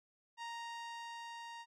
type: tone with level ramp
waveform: sawtooth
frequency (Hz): 932.3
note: A#5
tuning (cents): 0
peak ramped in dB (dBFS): -38 to -43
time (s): 0.37-1.66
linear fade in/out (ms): 50
effects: low-pass 6000 Hz 12 dB/octave